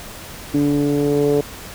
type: tone with low-pass filter sweep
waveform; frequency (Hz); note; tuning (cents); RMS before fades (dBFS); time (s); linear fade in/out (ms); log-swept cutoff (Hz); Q
10% pulse; 144.5; D3; -28; -17; 0.54-1.41; 5; 300 to 460; 3.6
effects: pink hiss -35 dBFS RMS until 1.74 s